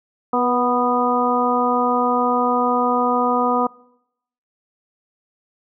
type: harmonic tone with a mistuned harmonic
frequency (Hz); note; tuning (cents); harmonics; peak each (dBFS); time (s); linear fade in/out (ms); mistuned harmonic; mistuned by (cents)
246.6; B3; -2; 1 / 2 / 3 / 4 / 5; -22 / -22 / -22 / -22 / -22; 0.33-3.67; 5; 2; -15
effects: noise-tail reverb RT60 0.8 s tail -23 dB re dry